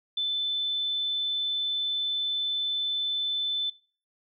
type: tone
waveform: sine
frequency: 3520 Hz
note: A7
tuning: in tune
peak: -25 dBFS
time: 0.17-3.7 s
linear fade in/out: 5 ms
effects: noise-tail reverb RT60 0.4 s tail -22 dB re dry